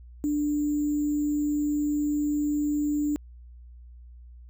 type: tone with sample-and-hold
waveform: sine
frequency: 295.1 Hz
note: D4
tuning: 8 cents sharp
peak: -23 dBFS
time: 0.24-3.16 s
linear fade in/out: 0 ms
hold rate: 7350 Hz
effects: added 60 Hz sine -44 dBFS peak until 4.49 s